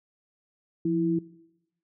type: tone pair together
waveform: sine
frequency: 172.49 / 329.6 Hz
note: F3 / E4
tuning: -21 / 0 cents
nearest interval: major seventh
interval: 1121 cents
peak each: -28 / -24 dBFS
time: 0.85-1.19 s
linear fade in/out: 5 ms
effects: noise-tail reverb RT60 0.9 s tail -20 dB re dry